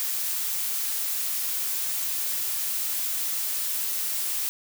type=noise; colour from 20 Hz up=blue; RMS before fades=-28 dBFS; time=0-4.49 s; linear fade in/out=0 ms; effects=none